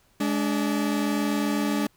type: tone pair together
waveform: 40% pulse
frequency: 209.3 / 290 Hz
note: G#3 / D4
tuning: +14 / -22 cents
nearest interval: tritone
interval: 564 cents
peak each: -25 dBFS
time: 0.2-1.87 s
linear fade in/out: 5 ms
effects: pink hiss -63 dBFS RMS until 1.96 s